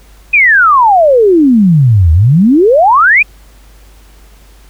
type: exponential two-way sweep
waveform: sine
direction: down then up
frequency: 2534 to 76.4 to 2534 Hz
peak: -3 dBFS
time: 0.33-3.23 s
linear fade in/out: 10 ms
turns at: 2.12 s
effects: added 50 Hz sine -37 dBFS peak until 4.69 s + pink hiss -45 dBFS RMS until 4.69 s